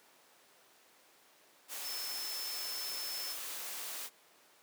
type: tone in noise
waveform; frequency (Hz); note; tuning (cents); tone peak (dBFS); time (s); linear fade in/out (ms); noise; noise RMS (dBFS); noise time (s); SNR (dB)
sine; 5274; E8; 0; -40; 1.82-3.36; 50; white; -42; 1.68-4.1; -1
effects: pink hiss -63 dBFS RMS until 4.62 s + high-pass 400 Hz 12 dB/octave